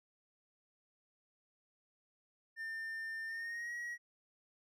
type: tone with pitch glide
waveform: triangle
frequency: 1800 to 1907 Hz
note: A6 to A#6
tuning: +39 to +39 cents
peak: -38 dBFS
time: 2.56-3.98 s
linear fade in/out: 50 ms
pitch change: +100 cents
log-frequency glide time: 3.27-3.73 s
effects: none